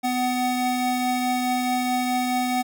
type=tone pair together; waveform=square; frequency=250.9 / 748 Hz; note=B3 / F#5; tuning=+28 / +19 cents; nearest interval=octave + perfect fifth; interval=1891 cents; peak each=-25 dBFS; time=0.03-2.63 s; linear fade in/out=20 ms; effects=none